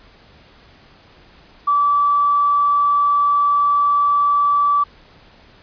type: tone with tanh clipping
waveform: triangle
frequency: 1156 Hz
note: D6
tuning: 28 cents flat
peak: -12 dBFS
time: 1.67-4.84 s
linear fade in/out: 10 ms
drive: 2 dB
effects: pink hiss -48 dBFS RMS until 5.62 s + resampled to 11025 Hz

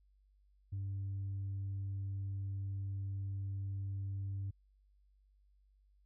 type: tone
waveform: sine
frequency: 98 Hz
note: G2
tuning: in tune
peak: -35 dBFS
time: 0.72-4.51 s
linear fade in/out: 10 ms
effects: tanh soft clip ceiling -35 dBFS + added 49 Hz sine -66 dBFS peak until 6.05 s

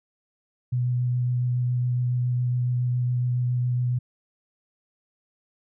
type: tone with vibrato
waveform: sine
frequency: 123.7 Hz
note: B2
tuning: 3 cents sharp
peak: -21 dBFS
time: 0.72-3.99 s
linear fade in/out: 10 ms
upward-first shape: sine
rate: 7.2 Hz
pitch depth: 11 cents each way
effects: none

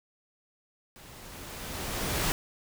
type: noise with level ramp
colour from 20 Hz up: pink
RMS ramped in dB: -51 to -27 dBFS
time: 0.96-2.32 s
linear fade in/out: 0 ms
effects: none

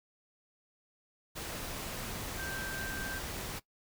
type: tone in noise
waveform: sine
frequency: 1568 Hz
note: G6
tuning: in tune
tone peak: -39 dBFS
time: 2.38-3.2 s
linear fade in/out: 20 ms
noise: pink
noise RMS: -40 dBFS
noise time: 1.35-3.6 s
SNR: -2 dB
effects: noise-tail reverb RT60 0.1 s tail -19 dB re dry

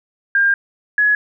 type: tone pair in turn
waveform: sine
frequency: 1604 / 1685.9 Hz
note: G6 / G#6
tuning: +39 / +26 cents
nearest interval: minor second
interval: 87 cents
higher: second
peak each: -11 dBFS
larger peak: neither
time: 0.35-0.54 / 0.98-1.15 s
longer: first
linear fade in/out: 2 ms
effects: none

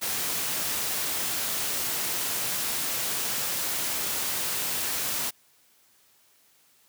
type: noise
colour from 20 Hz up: white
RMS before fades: -29 dBFS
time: 0.01-5.31 s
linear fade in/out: 20 ms
effects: white hiss -62 dBFS RMS until 6.88 s + high-pass 80 Hz 12 dB/octave

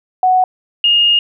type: tone pair in turn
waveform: sine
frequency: 741 / 2844 Hz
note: F#5 / F7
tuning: +2 / +31 cents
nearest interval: octave + major seventh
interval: 2329 cents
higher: second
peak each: -8 dBFS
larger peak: neither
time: 0.23-0.44 / 0.84-1.19 s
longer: second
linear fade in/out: 2 ms
effects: none

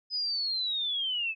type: linear sweep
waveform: sine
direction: down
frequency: 5050 to 2556 Hz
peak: -28 dBFS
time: 0.1-1.35 s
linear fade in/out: 50 ms
effects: none

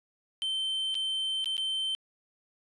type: tone with dropouts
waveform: triangle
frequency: 3100 Hz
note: G7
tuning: 20 cents flat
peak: -27 dBFS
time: 0.42-1.95 s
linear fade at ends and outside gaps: 0 ms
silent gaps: 0.944-0.952 / 1.444-1.458 / 1.568-1.579 s
effects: resampled to 24000 Hz

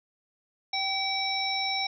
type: harmonic tone with a mistuned harmonic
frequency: 776 Hz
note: G5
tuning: 18 cents flat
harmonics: 1 / 3 / 5 / 7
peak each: -32 / -32 / -32 / -32 dBFS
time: 0.73-1.87 s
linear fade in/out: 5 ms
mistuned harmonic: 3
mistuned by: -26 cents
effects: none

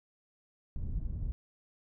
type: low-pass noise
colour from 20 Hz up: pink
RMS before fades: -35 dBFS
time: 0.76-1.32 s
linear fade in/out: 0 ms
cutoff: 100 Hz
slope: 12 dB/octave
effects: none

